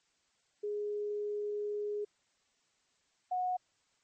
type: tone pair in turn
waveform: sine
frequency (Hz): 415.3 / 731.1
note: G#4 / F#5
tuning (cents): 0 / -21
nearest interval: minor seventh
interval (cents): 979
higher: second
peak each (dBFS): -33 / -30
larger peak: second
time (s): 0.63-2.05 / 3.31-3.57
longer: first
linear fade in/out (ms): 10
effects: white hiss -74 dBFS RMS until 4.03 s + MP3 32 kbps